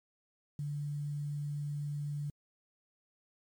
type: tone with quantisation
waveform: sine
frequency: 146 Hz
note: D3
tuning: 10 cents flat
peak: -34 dBFS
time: 0.59-2.3 s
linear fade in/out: 2 ms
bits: 10
effects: MP3 96 kbps